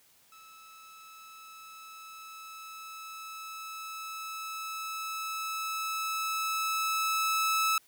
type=tone with level ramp; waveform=sawtooth; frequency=1305 Hz; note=E6; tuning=18 cents flat; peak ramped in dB=-48 to -21 dBFS; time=0.32-7.78 s; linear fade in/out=2 ms; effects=white hiss -63 dBFS RMS until 7.87 s